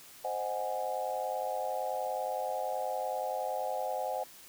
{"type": "chord", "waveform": "sine", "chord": "Ab dominant seventh", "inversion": "first", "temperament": "equal", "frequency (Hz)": [523.3, 622.3, 740, 830.6], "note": ["C5", "Eb5", "Gb5", "Ab5"], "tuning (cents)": [0, 0, 0, 0], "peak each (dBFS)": [-37, -38, -36, -38], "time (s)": [0.24, 4.24], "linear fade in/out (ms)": 10, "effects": ["white hiss -53 dBFS RMS until 4.48 s"]}